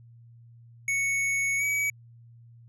square tone with pitch glide, 2217 to 2273 Hz, C#7 to C#7, 0 to +43 cents, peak -25 dBFS, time 0.88-1.9 s, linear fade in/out 2 ms, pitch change +43 cents, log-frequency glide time 1.58-1.63 s, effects added 117 Hz sine -49 dBFS peak until 2.68 s + low-pass 12000 Hz 12 dB/octave

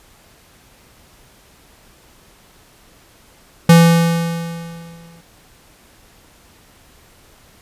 square tone with exponential decay, 167.7 Hz, E3, 30 cents sharp, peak -4 dBFS, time 3.69-5.21 s, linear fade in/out 5 ms, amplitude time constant 330 ms, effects pink hiss -49 dBFS RMS until 7.61 s + resampled to 32000 Hz

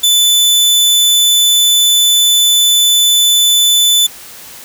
sawtooth tone, 3500 Hz, A7, 10 cents flat, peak -4 dBFS, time 0.03-4.07 s, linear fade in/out 10 ms, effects white hiss -33 dBFS RMS until 4.64 s

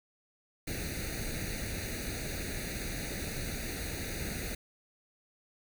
pink noise with comb filter, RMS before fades -37 dBFS, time 0.67-4.55 s, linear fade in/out 5 ms, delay 0.47 ms, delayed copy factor +0.9, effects none

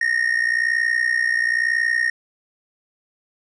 triangle tone with amplitude modulation, 1851 Hz, A#6, 13 cents flat, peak -12 dBFS, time 0.01-2.1 s, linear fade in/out 5 ms, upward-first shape sine, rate 61 Hz, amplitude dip 80%, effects resampled to 24000 Hz

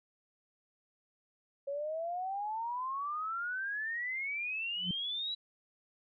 sine exponential sweep, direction up, 550 to 3951 Hz, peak -34 dBFS, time 1.67-5.35 s, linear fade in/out 10 ms
sine tone with exponential growth, 178.6 Hz, F3, 39 cents sharp, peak -29 dBFS, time 4.76-4.91 s, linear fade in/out 2 ms, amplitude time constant 31 ms
effects none

